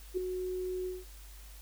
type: tone with ADSR envelope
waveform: sine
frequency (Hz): 367.5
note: F#4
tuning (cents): -12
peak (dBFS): -26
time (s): 0.14-1.05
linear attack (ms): 33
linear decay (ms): 5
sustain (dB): -7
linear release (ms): 190
effects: added 50 Hz sine -48 dBFS peak until 1.61 s + white hiss -56 dBFS RMS until 1.61 s